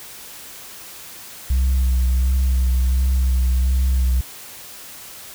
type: tone with vibrato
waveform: sine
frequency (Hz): 63.9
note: C2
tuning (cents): -40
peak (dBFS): -12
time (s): 1.5-4.21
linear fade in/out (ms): 5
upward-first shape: sine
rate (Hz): 1.4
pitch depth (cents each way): 32
effects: tanh soft clip ceiling -13 dBFS + white hiss -38 dBFS RMS until 5.34 s